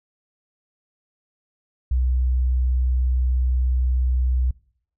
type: tone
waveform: sine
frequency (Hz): 63.1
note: B1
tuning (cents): +38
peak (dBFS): -16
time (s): 1.91-4.51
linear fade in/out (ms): 5
effects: noise-tail reverb RT60 0.6 s tail -24 dB re dry + tanh soft clip ceiling -13 dBFS